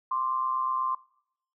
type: tone pair together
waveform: sine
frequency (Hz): 1046.5 / 1174.7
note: C6 / D6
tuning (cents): 0 / 0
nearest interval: major second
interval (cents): 200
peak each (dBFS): -26 / -33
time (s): 0.11-0.95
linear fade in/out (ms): 5
effects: noise-tail reverb RT60 0.7 s tail -22 dB re dry